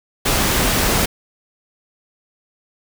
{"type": "noise", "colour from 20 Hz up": "pink", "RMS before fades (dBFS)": -17, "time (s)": [0.25, 1.06], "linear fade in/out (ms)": 10, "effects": []}